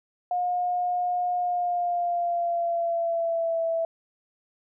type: tone with pitch glide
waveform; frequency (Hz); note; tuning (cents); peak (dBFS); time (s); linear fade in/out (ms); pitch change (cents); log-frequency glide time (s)
sine; 716 to 660.4; F5 to E5; +43 to +3; -23; 0.31-3.85; 2; -140; 1.36-3.62
effects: none